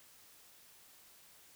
silence, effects white hiss -61 dBFS RMS until 1.55 s

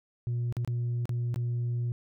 sine tone with dropouts, 120 Hz, B2, 49 cents flat, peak -25 dBFS, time 0.27-1.92 s, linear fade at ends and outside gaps 0 ms, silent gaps 0.525-0.568 / 0.648-0.676 / 1.055-1.093 / 1.343-1.36 s, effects tanh soft clip ceiling -26 dBFS

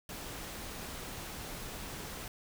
pink noise, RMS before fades -43 dBFS, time 0.09-2.28 s, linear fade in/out 2 ms, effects none

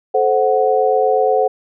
sine chord, F# diminished, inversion first, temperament equal with one note detuned, 434.9 / 523.3 / 740 Hz, A4 / C5 / F#5, -20 / 0 / 0 cents, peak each -16 dBFS, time 0.14-1.48 s, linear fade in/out 10 ms, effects none

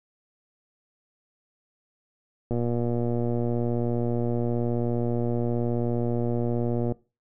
click train, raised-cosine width 2 ms, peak -15 dBFS, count 526, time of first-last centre 2.51-6.922 s, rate 119 Hz, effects noise-tail reverb RT60 0.3 s tail -21 dB re dry

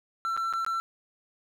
triangle tone with dropouts, 1345 Hz, E6, 34 cents sharp, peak -25 dBFS, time 0.25-0.8 s, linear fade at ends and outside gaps 0 ms, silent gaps 0.366-0.375 / 0.527-0.536 / 0.648-0.664 s, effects none

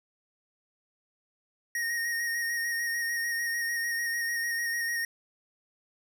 square tone with vibrato, 1864.7 Hz, A#6, in tune, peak -29 dBFS, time 1.75-5.05 s, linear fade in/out 2 ms, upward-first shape square, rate 6.7 Hz, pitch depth 21 cents each way, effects none

